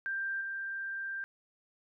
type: tone with level steps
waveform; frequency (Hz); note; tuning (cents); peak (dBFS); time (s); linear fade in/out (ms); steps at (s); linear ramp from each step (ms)
sine; 1581; G6; +14; -32 / -35; 0.06-1.24; 0; 0.41; 2
effects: none